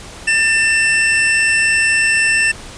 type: tone pair together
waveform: square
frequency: 1788 / 2679 Hz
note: A6 / E7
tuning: +27 / +27 cents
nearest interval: perfect fifth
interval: 700 cents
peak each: -15 dBFS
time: 0.27-2.52 s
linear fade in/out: 10 ms
effects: pink hiss -34 dBFS RMS until 2.77 s + resampled to 22050 Hz